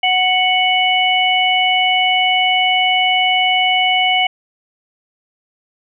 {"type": "harmonic tone", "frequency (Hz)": 740, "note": "F#5", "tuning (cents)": 0, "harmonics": [1, 3, 4], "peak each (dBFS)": [-16, -16, -16], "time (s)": [0.03, 4.27], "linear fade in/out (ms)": 5, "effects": []}